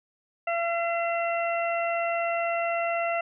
harmonic tone, 679 Hz, F5, 49 cents flat, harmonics 1 / 2 / 3 / 4, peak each -26 / -33 / -34 / -34 dBFS, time 0.47-3.21 s, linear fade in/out 5 ms, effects none

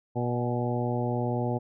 harmonic tone with a mistuned harmonic, 121.2 Hz, B2, 32 cents flat, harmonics 1 / 2 / 3 / 4 / 5 / 6 / 7, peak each -29 / -32 / -34 / -35 / -36 / -37 / -37 dBFS, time 0.15-1.59 s, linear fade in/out 20 ms, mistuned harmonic 6, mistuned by +40 cents, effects none

